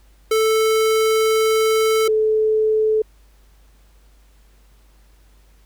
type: tone pair in turn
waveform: square / sine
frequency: 440 / 434.2 Hz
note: A4 / A4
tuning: 0 / -23 cents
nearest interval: unison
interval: 23 cents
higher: first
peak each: -15 / -14 dBFS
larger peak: second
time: 0.31-2.08 / 2.08-3.02 s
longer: first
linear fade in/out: 5 ms
effects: added 50 Hz sine -49 dBFS peak until 5.65 s + pink hiss -59 dBFS RMS until 5.65 s